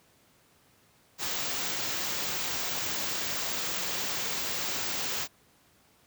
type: band-stop noise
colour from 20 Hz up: white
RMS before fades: -32 dBFS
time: 1.18-5.28 s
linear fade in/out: 50 ms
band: 7700 to 15000 Hz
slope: 96 dB/octave
effects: pink hiss -63 dBFS RMS until 6.06 s + high-pass 80 Hz 12 dB/octave